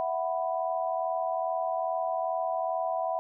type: chord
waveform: sine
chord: E suspended second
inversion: none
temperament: just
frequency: 659.3 / 741.7 / 988.9 Hz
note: E5 / F#5 / B5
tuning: 0 / +4 / +2 cents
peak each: -30 / -31 / -35 dBFS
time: 0-3.19 s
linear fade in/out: 0 ms
effects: none